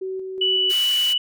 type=tone with tremolo; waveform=sine; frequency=378.2 Hz; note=F#4; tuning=38 cents sharp; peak=-25 dBFS; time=0.01-0.72 s; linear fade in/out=10 ms; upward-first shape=square; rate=2.7 Hz; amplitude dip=30%
type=tone; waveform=sine; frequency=2959 Hz; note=F#7; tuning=1 cent flat; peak=-17 dBFS; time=0.41-1.18 s; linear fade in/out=5 ms
type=high-pass noise; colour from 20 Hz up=pink; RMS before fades=-32 dBFS; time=0.69-1.14 s; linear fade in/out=20 ms; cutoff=2300 Hz; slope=12 dB/octave
effects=none